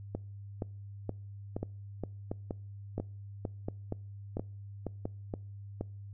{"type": "two click trains", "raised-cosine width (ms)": 2, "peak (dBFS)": [-21, -21], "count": [13, 6], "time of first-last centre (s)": [[0.15, 5.81], [1.63, 5.055]], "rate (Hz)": [2.12, 1.46], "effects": ["noise-tail reverb RT60 0.5 s tail -25 dB re dry", "added 100 Hz sine -43 dBFS peak until 6.13 s"]}